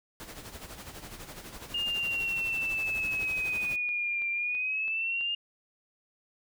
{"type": "noise with tremolo", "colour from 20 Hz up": "pink", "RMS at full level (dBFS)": -42, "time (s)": [0.2, 3.76], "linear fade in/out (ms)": 0, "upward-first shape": "sine", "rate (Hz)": 12, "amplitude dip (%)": 60}
{"type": "exponential two-way sweep", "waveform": "sine", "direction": "down then up", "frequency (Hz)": [2835, 2372, 2835], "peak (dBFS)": -28, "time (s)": [1.74, 5.35], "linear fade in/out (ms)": 5, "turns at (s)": 4.3}
{"type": "click train", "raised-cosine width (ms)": 0.3, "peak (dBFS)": -33, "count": 7, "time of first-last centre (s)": [3.23, 5.21], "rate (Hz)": 3.03}
{"effects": []}